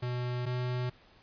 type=tone pair in turn; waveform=square; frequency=123.47 / 124.62 Hz; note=B2 / B2; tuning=0 / +16 cents; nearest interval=unison; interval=16 cents; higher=second; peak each=-32 / -31 dBFS; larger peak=second; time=0.02-0.46 / 0.46-0.9 s; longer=neither; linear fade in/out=10 ms; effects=pink hiss -60 dBFS RMS until 1.22 s + resampled to 11025 Hz